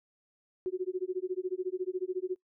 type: tone with tremolo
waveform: sine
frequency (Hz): 368.6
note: F#4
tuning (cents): -7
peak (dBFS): -27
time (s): 0.66-2.36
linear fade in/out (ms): 0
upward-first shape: sine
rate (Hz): 14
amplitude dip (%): 100
effects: noise-tail reverb RT60 0.1 s tail -20 dB re dry